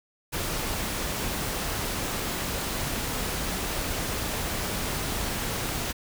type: noise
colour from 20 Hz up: pink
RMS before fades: -30 dBFS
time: 0.32-5.93 s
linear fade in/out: 20 ms
effects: none